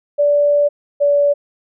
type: tone pair in turn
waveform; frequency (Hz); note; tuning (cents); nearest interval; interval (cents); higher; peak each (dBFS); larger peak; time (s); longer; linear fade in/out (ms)
sine; 581 / 575; D5 / D5; -19 / -37; unison; 18; first; -10; neither; 0.18-0.69 / 1-1.34; first; 20
effects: none